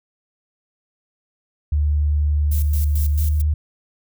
sine tone with pitch glide, 74.1 to 75.79 Hz, D2 to D#2, +16 to -45 cents, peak -15 dBFS, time 1.72-3.54 s, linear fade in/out 5 ms, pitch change +39 cents, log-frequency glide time 3.18-3.24 s
violet noise with tremolo, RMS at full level -31 dBFS, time 2.51-3.42 s, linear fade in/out 10 ms, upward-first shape square, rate 4.5 Hz, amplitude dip 80%
effects none

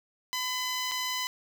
10% pulse tone with dropouts, 1009 Hz, B5, 37 cents sharp, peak -21 dBFS, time 0.33-1.27 s, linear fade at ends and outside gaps 0 ms, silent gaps 0.913-0.918 s, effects none

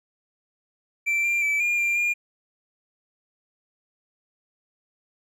triangle tone with pitch steps, 2342 / 2378 / 2311 / 2413 / 2382 / 2414 Hz, D7 / D7 / D7 / D7 / D7 / D7, -5 / +21 / -28 / +46 / +24 / +47 cents, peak -19 dBFS, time 1.06-2.14 s, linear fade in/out 20 ms, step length 180 ms, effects none

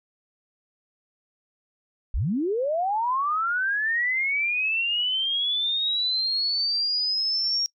sine linear sweep, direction up, 32.03 to 5600 Hz, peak -22 dBFS, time 2.14-7.66 s, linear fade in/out 0 ms, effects noise-tail reverb RT60 0.1 s tail -23 dB re dry

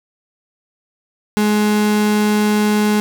35% pulse tone, 210.3 Hz, G#3, 22 cents sharp, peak -11 dBFS, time 1.37-3 s, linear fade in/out 0 ms, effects 8-bit

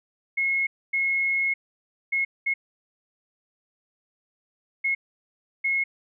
sine tone bursts at uneven times, 2169 Hz, C#7, 38 cents flat, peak -21 dBFS, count 6, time 0.37-0.67 / 0.93-1.54 / 2.12-2.25 / 2.46-2.54 / 4.84-4.95 / 5.64-5.84 s, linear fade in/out 10 ms, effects none

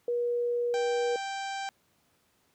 sine tone, 480.4 Hz, B4, 48 cents flat, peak -26 dBFS, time 0.08-1.16 s, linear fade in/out 2 ms
harmonic tone, 784 Hz, G5, in tune, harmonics 1 / 2 / 3 / 4 / 5 / 6 / 7 / 8 / 9 / 10, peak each -34 / -40 / -44 / -46 / -48 / -50 / -51 / -52 / -53 / -54 dBFS, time 0.74-1.69 s, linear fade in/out 0 ms
effects pink hiss -69 dBFS RMS until 2.54 s + high-pass 100 Hz 12 dB/octave

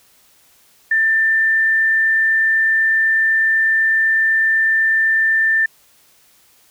sine tone, 1784 Hz, A6, 23 cents sharp, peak -12 dBFS, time 0.91-5.66 s, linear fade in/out 5 ms, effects white hiss -53 dBFS RMS until 6.7 s

